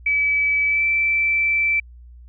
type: tone with pitch glide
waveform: sine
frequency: 2294 to 2329 Hz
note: D7 to D7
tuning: -41 to -15 cents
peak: -16 dBFS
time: 0.06-1.8 s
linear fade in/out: 5 ms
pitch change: +26 cents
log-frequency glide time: 0.67-0.84 s
effects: added 60 Hz sine -40 dBFS peak until 2.28 s